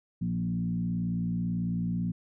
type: tone with frequency modulation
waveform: sine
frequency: 175.4 Hz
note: F3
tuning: 8 cents sharp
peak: -27 dBFS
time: 0.21-2.12 s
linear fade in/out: 10 ms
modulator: 58.2 Hz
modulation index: 0.96
effects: none